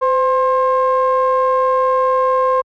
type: ring-modulated tone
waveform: triangle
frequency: 273.1 Hz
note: C#4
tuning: 26 cents flat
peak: -7 dBFS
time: 0.01-2.62 s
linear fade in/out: 20 ms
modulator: 787 Hz
effects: high-pass 60 Hz 12 dB/octave